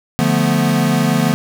square chord, B half-diminished seventh, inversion first, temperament equal, 146.83 / 174.61 / 220 / 246.9 Hz, D3 / F3 / A3 / B3, 0 / 0 / 0 / 0 cents, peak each -19 dBFS, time 0.19-1.34 s, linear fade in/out 0 ms, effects none

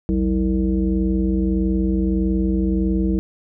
sine tone with frequency modulation, 190.2 Hz, F#3, 48 cents sharp, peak -16 dBFS, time 0.09-3.19 s, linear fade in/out 0 ms, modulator 134 Hz, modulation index 1.3, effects none

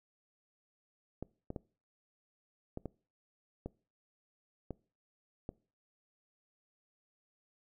clicks, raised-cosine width 2 ms, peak -26 dBFS, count 8, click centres 1.226 / 1.504 / 1.562 / 2.774 / 2.857 / 3.66 / 4.707 / 5.491 s, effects noise-tail reverb RT60 0.4 s tail -23 dB re dry

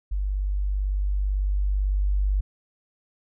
sine tone with level ramp, 49 Hz, G1, in tune, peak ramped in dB -23 to -19 dBFS, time 0.11-2.41 s, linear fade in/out 10 ms, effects none

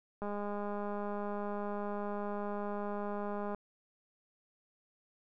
click train, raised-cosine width 1 ms, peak -26 dBFS, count 683, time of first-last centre 0.22-3.547 s, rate 205 Hz, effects none

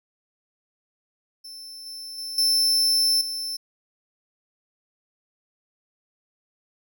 40% pulse tone with level steps, 5320 Hz, E8, 15 cents sharp, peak -37 / -34 / -30 / -17 / -27 dBFS, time 1.44-3.57 s, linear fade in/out 10 ms, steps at 1.86 / 2.18 / 2.38 / 3.21 s, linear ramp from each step 2 ms, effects none

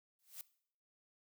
blue noise with exponential growth, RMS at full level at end -44 dBFS, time 0.19-0.41 s, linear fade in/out 1 ms, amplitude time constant 47 ms, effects noise-tail reverb RT60 0.6 s tail -19 dB re dry

